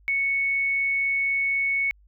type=tone; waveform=sine; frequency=2214 Hz; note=C#7; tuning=3 cents flat; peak=-21 dBFS; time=0.08-1.91 s; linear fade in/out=0 ms; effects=added 50 Hz sine -53 dBFS peak until 2.07 s